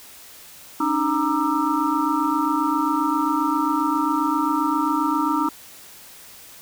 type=tone cluster; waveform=sine; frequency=280.2 / 307.7 / 936 / 1193 / 1327 Hz; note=C#4 / D#4 / A#5 / D6 / E6; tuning=+19 / -19 / +7 / +27 / +11 cents; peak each=-26 / -23 / -24 / -26 / -27 dBFS; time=0.8-5.49 s; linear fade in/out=5 ms; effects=white hiss -44 dBFS RMS until 6.61 s